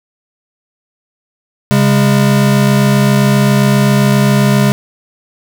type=tone pair together; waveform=square; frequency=136.08 / 203.6 Hz; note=C#3 / G#3; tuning=-32 / -34 cents; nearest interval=perfect fifth; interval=698 cents; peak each=-11 dBFS; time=1.71-4.72 s; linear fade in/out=0 ms; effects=none